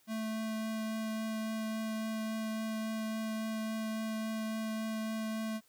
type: tone with vibrato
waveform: square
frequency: 220 Hz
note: A3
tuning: in tune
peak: -35 dBFS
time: 0.07-5.61 s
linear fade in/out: 50 ms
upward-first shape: triangle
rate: 3.6 Hz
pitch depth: 9 cents each way
effects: white hiss -68 dBFS RMS until 5.68 s